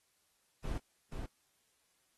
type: noise with echo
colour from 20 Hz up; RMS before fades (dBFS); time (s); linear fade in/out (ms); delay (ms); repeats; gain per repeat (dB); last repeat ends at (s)
brown; -37; 0.64-0.78; 2; 480; 1; -4; 1.26
effects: white hiss -75 dBFS RMS until 2.17 s + AAC 32 kbps